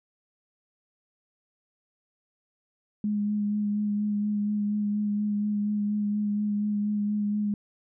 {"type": "tone with vibrato", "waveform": "sine", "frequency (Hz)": 207.7, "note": "G#3", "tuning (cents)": 0, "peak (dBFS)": -24, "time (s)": [3.04, 7.54], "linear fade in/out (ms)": 2, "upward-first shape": "sine", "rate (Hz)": 4.2, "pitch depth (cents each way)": 18, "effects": []}